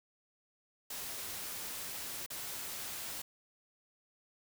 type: noise with dropouts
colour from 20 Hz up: white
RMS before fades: -42 dBFS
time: 0.9-3.22 s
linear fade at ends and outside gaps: 5 ms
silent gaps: 2.263-2.302 s
effects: none